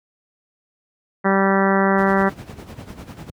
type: harmonic tone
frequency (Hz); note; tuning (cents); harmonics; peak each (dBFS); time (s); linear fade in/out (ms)
194.6; G3; -12; 1 / 2 / 3 / 4 / 5 / 6 / 7 / 8 / 9 / 10; -18 / -21 / -23 / -24 / -25 / -26 / -26 / -27 / -28 / -28; 1.24-2.3; 20
type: noise with tremolo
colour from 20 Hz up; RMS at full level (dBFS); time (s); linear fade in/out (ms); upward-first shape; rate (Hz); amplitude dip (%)
brown; -28; 1.98-3.3; 2; sine; 10; 70
effects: high-pass 100 Hz 12 dB/octave